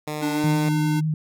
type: tone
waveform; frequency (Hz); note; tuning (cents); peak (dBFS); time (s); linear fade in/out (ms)
10% pulse; 151.4; D#3; -47; -19; 0.07-0.69; 5
type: tone with pitch glide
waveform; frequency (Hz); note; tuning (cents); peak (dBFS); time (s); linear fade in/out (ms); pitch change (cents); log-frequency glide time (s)
square; 293.7 to 302; D4 to D4; 0 to +48; -24; 0.21-1.01; 20; +48; 0.33-0.42
type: tone with vibrato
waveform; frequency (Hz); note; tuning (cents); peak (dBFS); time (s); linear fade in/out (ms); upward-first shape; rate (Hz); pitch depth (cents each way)
sine; 155.56; D#3; 0; -20; 0.44-1.14; 2; sine; 10; 24
effects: none